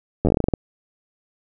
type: slowing click train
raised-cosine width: 2 ms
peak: -5 dBFS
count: 12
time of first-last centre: 0.25-0.538 s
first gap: 10 ms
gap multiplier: 1.18
effects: none